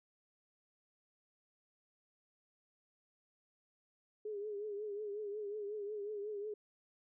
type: tone with vibrato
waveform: sine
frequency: 415.3 Hz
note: G#4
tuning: in tune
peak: -39 dBFS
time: 4.25-6.54 s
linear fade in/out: 5 ms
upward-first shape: triangle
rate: 5.5 Hz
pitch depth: 79 cents each way
effects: none